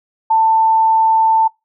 sine tone, 890 Hz, A5, 20 cents sharp, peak -9 dBFS, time 0.3-1.48 s, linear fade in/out 10 ms, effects noise-tail reverb RT60 0.2 s tail -22 dB re dry

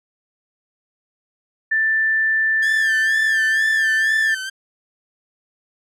sine tone, 1770 Hz, A6, 10 cents sharp, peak -15 dBFS, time 1.71-4.35 s, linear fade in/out 10 ms
sawtooth tone with vibrato, 1626 Hz, G#6, 37 cents flat, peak -22 dBFS, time 2.62-4.5 s, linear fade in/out 10 ms, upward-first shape sine, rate 2.1 Hz, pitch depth 110 cents each way
effects low-pass 10000 Hz 12 dB/octave

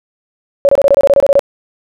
sine tone bursts, 560 Hz, C#5, 18 cents sharp, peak -4 dBFS, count 12, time 0.65-1.393 s, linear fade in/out 0 ms, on 39 ms, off 25 ms, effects none

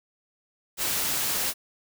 white noise, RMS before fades -27 dBFS, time 0.77-1.54 s, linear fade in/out 50 ms, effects none

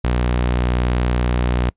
sawtooth tone, 61 Hz, B1, 21 cents flat, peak -12 dBFS, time 0.04-1.7 s, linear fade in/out 5 ms, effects noise-tail reverb RT60 0.1 s tail -25 dB re dry + resampled to 8000 Hz

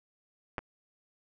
clicks, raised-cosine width 0.5 ms, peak -17 / -30 dBFS, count 2, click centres 0.582 / 0.59 s, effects none

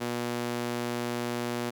sawtooth tone with high-pass filter, 120 Hz, B2, 49 cents flat, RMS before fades -32 dBFS, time 0-1.71 s, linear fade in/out 20 ms, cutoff 250 Hz, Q 1, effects none

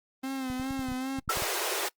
45% pulse tone with vibrato, 261.6 Hz, C4, in tune, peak -31 dBFS, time 0.23-1.2 s, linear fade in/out 10 ms, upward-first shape sine, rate 2.5 Hz, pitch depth 51 cents each way
clicks, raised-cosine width 5 ms, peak -27 dBFS, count 10, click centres 0.501 / 0.598 / 0.708 / 0.793 / 0.887 / 0.918 / 1.187 / 1.279 / 1.372 / 1.422 s
pink high-pass noise, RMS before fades -31 dBFS, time 1.29-1.89 s, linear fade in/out 10 ms, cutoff 340 Hz, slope 96 dB/octave
sine tone with exponential decay, 1339 Hz, E6, 27 cents sharp, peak -21 dBFS, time 1.29-1.37 s, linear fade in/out 5 ms, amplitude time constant 16 ms
effects noise-tail reverb RT60 0.1 s tail -24 dB re dry + Opus 32 kbps

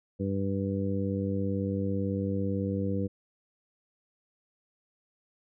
harmonic tone, 98 Hz, G2, in tune, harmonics 1 / 2 / 3 / 4 / 5, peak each -32 / -31 / -35 / -40 / -35 dBFS, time 0.19-3.08 s, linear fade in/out 20 ms, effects none

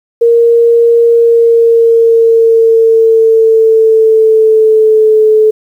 sine tone with pitch glide, 466.7 to 432.9 Hz, A#4 to A4, +2 to -28 cents, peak -3 dBFS, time 0.21-5.51 s, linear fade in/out 10 ms, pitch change -130 cents, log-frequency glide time 1.05-5.25 s, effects 7-bit

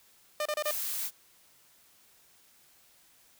sawtooth tone bursts, 603 Hz, D5, 46 cents sharp, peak -25 dBFS, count 4, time 0.4-0.71 s, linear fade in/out 2 ms, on 55 ms, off 30 ms
blue noise, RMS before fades -34 dBFS, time 0.63-1.11 s, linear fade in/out 50 ms
effects white hiss -62 dBFS RMS until 3.39 s

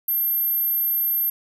sine tone, 12630 Hz, G9, 12 cents sharp, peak -19 dBFS, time 0.08-1.3 s, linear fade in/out 5 ms, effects none

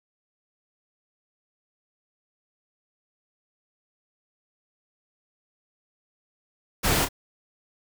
pink noise with echo, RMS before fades -23 dBFS, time 6.83-7.06 s, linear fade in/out 20 ms, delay 29 ms, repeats 1, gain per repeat -8 dB, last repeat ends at 7.089 s, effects none

